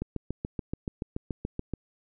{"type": "click train", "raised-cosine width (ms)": 3, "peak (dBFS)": -18, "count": 13, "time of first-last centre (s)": [0.02, 1.737], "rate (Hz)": 6.99, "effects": []}